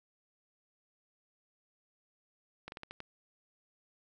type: slowing click train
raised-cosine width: 0.3 ms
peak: -27 dBFS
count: 6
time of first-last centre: 2.68-3.004 s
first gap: 41 ms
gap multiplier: 1.23
effects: none